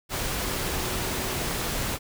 sine tone in noise, 375.6 Hz, F#4, 26 cents sharp, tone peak -39 dBFS, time 0.41-1.42 s, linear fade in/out 50 ms, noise pink, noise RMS -29 dBFS, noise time 0.09-1.99 s, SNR -13 dB, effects none

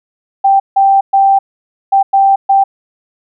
sine tone bursts at uneven times, 784 Hz, G5, in tune, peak -5 dBFS, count 6, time 0.44-0.6 / 0.76-1.01 / 1.13-1.39 / 1.92-2.03 / 2.13-2.36 / 2.49-2.64 s, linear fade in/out 10 ms, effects none

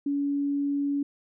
sine tone, 283.5 Hz, C#4, 39 cents sharp, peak -24 dBFS, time 0.06-1.03 s, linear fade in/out 5 ms, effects none

